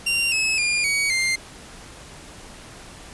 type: tone with pitch steps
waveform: sawtooth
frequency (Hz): 2770 / 2585 / 2411 / 2250 / 2099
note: F7 / E7 / D7 / C#7 / C7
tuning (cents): -15 / -34 / +45 / +25 / +5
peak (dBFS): -16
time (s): 0.06-1.36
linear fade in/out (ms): 10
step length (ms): 260
effects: pink hiss -42 dBFS RMS until 3.13 s + resampled to 24000 Hz